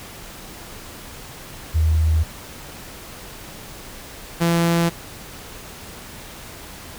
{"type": "tone pair in turn", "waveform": ["sine", "sawtooth"], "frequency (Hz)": [79.4, 168.97], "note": ["D#2", "E3"], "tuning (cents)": [36, 43], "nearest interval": "octave + minor second", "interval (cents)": 1307, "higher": "second", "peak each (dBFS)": [-14, -12], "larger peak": "second", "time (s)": [[1.74, 2.24], [4.4, 4.9]], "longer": "neither", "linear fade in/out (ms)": 20, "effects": ["pink hiss -38 dBFS RMS until 6.98 s"]}